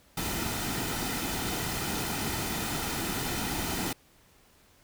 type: noise with comb filter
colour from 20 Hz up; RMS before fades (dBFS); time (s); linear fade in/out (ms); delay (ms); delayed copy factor
pink; -32; 0.17-3.93; 5; 1.8; -0.5
effects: pink hiss -61 dBFS RMS until 4.83 s